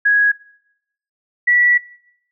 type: tone pair in turn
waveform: sine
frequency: 1661.2 / 1948.5 Hz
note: G#6 / B6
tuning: 0 / -24 cents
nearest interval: minor third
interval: 276 cents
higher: second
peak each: -10 dBFS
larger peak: neither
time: 0.05-0.32 / 1.47-1.78 s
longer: second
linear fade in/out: 10 ms
effects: noise-tail reverb RT60 0.8 s tail -22 dB re dry